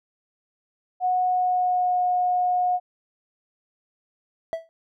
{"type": "tone with pitch glide", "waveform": "sine", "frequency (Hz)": [732, 723.2], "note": ["F#5", "F#5"], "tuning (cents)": [-19, -40], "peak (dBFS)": -19, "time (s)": [1, 2.8], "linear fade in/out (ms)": 50, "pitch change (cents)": -21, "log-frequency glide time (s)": [1.23, 2.02]}
{"type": "tone with exponential decay", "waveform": "triangle", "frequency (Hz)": 656, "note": "E5", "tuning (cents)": -9, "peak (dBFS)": -19, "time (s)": [4.53, 4.69], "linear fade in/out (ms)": 0, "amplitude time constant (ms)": 33}
{"effects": []}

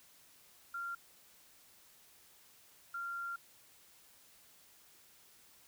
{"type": "tone bursts at uneven times", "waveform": "sine", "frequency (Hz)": 1385, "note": "F6", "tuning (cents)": -15, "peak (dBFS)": -38, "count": 2, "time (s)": [[0.74, 0.95], [2.94, 3.36]], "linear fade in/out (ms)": 5, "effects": ["white hiss -63 dBFS RMS until 5.67 s"]}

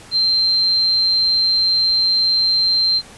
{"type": "tone", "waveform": "sine", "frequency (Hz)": 4141, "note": "C8", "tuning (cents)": -19, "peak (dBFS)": -13, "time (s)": [0.11, 3.02], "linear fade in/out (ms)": 50, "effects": ["pink hiss -41 dBFS RMS until 3.17 s", "resampled to 24000 Hz"]}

